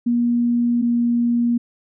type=tone pair in turn; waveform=sine; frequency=238.7 / 237.6 Hz; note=A#3 / A#3; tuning=+41 / +33 cents; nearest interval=unison; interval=8 cents; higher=first; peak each=-15 dBFS; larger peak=neither; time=0.06-0.82 / 0.82-1.58 s; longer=neither; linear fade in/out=10 ms; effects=none